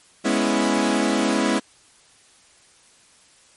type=chord; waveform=sawtooth; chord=C# minor seventh; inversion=second; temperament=equal; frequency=207.7 / 246.9 / 277.2 / 329.6 Hz; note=G#3 / B3 / C#4 / E4; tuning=0 / 0 / 0 / 0 cents; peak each=-20 dBFS; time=0.24-1.6 s; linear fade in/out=20 ms; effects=white hiss -54 dBFS RMS until 3.56 s + MP3 48 kbps